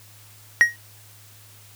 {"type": "tone with exponential decay", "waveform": "triangle", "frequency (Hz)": 1888, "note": "A#6", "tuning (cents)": 22, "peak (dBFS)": -5, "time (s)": [0.61, 0.76], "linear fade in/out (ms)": 0, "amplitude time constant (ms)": 31, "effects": ["added 104 Hz sine -50 dBFS peak until 1.75 s", "white hiss -50 dBFS RMS until 1.75 s"]}